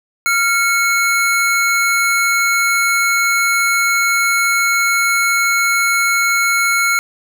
square tone pair together, 1385.9 / 2200 Hz, F6 / C#7, -14 / -14 cents, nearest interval minor sixth, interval 800 cents, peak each -16 dBFS, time 0.26-6.99 s, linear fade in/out 0 ms, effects none

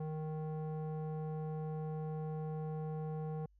square tone with low-pass filter, 155.56 Hz, D#3, in tune, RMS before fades -40 dBFS, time 0-3.46 s, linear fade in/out 5 ms, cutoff 710 Hz, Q 1.5, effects added 50 Hz sine -64 dBFS peak until 3.59 s

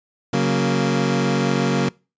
25% pulse chord, F# major, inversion second, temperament equal, 138.59 / 185 / 233.1 Hz, C#3 / F#3 / A#3, 0 / 0 / 0 cents, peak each -18 dBFS, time 0.33-1.89 s, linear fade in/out 5 ms, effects noise-tail reverb RT60 0.3 s tail -24 dB re dry + resampled to 16000 Hz

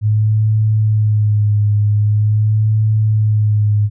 sine tone with vibrato, 106.3 Hz, G#2, 41 cents sharp, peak -10 dBFS, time 0.01-3.9 s, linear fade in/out 50 ms, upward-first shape sine, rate 0.44 Hz, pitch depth 35 cents each way, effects none

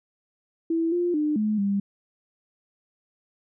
sine tone with pitch steps, 329.3 / 350.4 / 301 / 213.3 / 199.6 Hz, E4 / F4 / D4 / G#3 / G3, -2 / +6 / +43 / +46 / +32 cents, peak -21 dBFS, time 0.7-1.8 s, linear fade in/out 5 ms, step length 220 ms, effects none

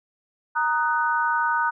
sine chord, D# minor, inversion second, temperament just, 933.4 / 1244.5 / 1493.4 Hz, A#5 / D#6 / F#6, +2 / 0 / +16 cents, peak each -23 / -26 / -24 dBFS, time 0.55-1.71 s, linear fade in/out 20 ms, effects none

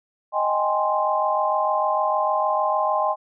sine chord, Ab major seventh, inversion second, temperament equal, 622.3 / 784 / 830.6 / 1046.5 Hz, Eb5 / G5 / Ab5 / C6, 0 / 0 / 0 / 0 cents, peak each -24 / -26 / -25 / -23 dBFS, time 0.32-3.16 s, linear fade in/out 50 ms, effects none

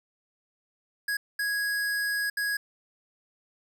square tone bursts at uneven times, 1660 Hz, G#6, 1 cent flat, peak -27 dBFS, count 3, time 1.08-1.17 / 1.39-2.3 / 2.37-2.57 s, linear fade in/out 5 ms, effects none

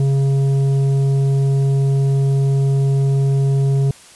triangle tone with tanh clipping, 137.1 Hz, C#3, 19 cents flat, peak -14 dBFS, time 0-3.91 s, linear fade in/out 2 ms, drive 12 dB, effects white hiss -43 dBFS RMS until 4.15 s + resampled to 24000 Hz

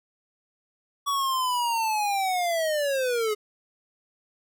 square linear sweep, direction down, 1137 to 415.3 Hz, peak -24 dBFS, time 1.06-3.35 s, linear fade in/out 20 ms, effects none

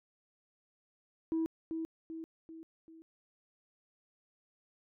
sine tone with echo, 324.4 Hz, E4, 28 cents flat, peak -28 dBFS, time 1.32-1.46 s, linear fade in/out 0 ms, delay 390 ms, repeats 4, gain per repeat -6 dB, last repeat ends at 3.02 s, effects tanh soft clip ceiling -27 dBFS

